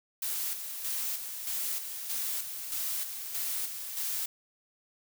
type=noise with tremolo; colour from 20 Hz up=blue; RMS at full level=-33 dBFS; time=0.22-4.26 s; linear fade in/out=5 ms; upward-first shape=square; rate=1.6 Hz; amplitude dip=50%; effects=none